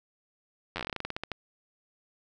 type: slowing click train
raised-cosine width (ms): 0.3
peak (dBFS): -17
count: 17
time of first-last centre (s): 0.76-1.317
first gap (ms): 10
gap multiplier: 1.15
effects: none